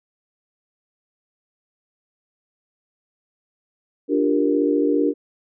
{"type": "chord", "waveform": "sine", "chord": "G minor seventh", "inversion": "second", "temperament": "equal", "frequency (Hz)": [293.7, 349.2, 392, 466.2], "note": ["D4", "F4", "G4", "Bb4"], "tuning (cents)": [0, 0, 0, 0], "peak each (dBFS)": [-19, -25, -23, -22], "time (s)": [4.08, 5.14], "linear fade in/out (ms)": 50, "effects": []}